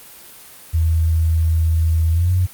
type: tone with pitch glide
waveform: sine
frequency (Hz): 81.2 to 91.14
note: E2 to F#2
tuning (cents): -26 to -26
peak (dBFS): -13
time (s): 0.73-2.47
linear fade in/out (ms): 20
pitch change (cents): +200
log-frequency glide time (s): 2.11-2.33
effects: white hiss -41 dBFS RMS until 2.53 s + Opus 32 kbps